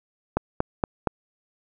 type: click train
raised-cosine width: 1 ms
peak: -7 dBFS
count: 4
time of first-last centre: 0.37-1.073 s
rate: 4.27 Hz
effects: none